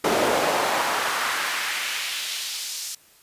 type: noise with high-pass filter sweep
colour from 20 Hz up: brown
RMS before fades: -25 dBFS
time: 0.04-2.95 s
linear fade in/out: 5 ms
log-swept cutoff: 430 to 5900 Hz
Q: 1.3
effects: white hiss -55 dBFS RMS until 3.22 s + resampled to 32000 Hz